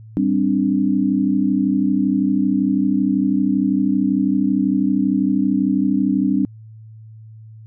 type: chord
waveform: sine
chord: G suspended fourth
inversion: none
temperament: just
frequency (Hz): 196 / 261.3 / 294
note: G3 / C4 / D4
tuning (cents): 0 / -2 / +2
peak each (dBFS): -19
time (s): 0.17-6.45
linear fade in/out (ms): 0
effects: added 110 Hz sine -37 dBFS peak until 7.66 s